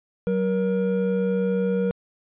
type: tone pair together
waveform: triangle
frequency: 188.1 / 474 Hz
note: F#3 / A#4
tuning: +29 / +29 cents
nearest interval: octave + major third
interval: 1600 cents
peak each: -21 dBFS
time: 0.27-1.91 s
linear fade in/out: 0 ms
effects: resampled to 8000 Hz